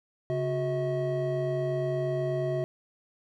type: tone cluster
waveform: triangle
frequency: 138.1 / 366 / 640 Hz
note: C#3 / F#4 / D#5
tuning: -6 / -19 / +49 cents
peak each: -29 dBFS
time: 0.3-2.64 s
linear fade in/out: 0 ms
effects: none